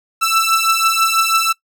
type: beating tone pair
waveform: sawtooth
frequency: 1324 / 1330.1 Hz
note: E6 / E6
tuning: +7 / +15 cents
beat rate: 6.1 Hz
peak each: -12 dBFS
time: 0.21-1.53 s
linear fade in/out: 20 ms
effects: noise-tail reverb RT60 0.1 s tail -20 dB re dry